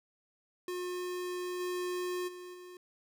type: tone with level steps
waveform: square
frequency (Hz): 359.8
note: F#4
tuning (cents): -48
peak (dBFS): -36 / -34 / -45 / -48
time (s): 0.68-2.77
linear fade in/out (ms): 2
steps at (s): 1.59 / 2.27 / 2.53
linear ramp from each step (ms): 20
effects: none